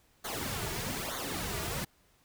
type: noise with flanger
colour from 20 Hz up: pink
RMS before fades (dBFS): -36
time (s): 0.24-1.85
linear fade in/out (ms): 10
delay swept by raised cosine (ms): 0.38 to 3.88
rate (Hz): 1.1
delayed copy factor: -0.75
effects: pink hiss -67 dBFS RMS until 2.24 s